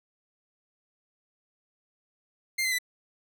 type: tone with pitch steps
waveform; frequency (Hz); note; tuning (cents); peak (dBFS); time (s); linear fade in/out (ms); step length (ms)
sawtooth; 2103 / 2055 / 1990; C7 / C7 / B6; +8 / -32 / +13; -22; 2.58-2.787; 10; 69
effects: none